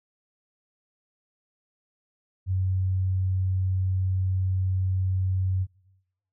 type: tone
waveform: sine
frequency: 93.7 Hz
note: F#2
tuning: 22 cents sharp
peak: -22 dBFS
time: 2.46-5.67 s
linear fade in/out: 50 ms
effects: noise-tail reverb RT60 1.0 s tail -24 dB re dry